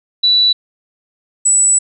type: tone pair in turn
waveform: sine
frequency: 3951 / 7902 Hz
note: B7 / B8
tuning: 0 / 0 cents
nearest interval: octave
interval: 1200 cents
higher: second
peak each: -8 dBFS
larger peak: neither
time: 0.23-0.53 / 1.45-1.79 s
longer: second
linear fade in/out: 10 ms
effects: none